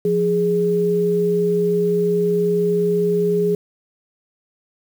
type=tone pair together; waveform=sine; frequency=174.72 / 415.3 Hz; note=F3 / G#4; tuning=+1 / 0 cents; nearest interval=octave + minor third; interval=1499 cents; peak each=-21 / -16 dBFS; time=0.05-3.55 s; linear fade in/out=2 ms; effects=7-bit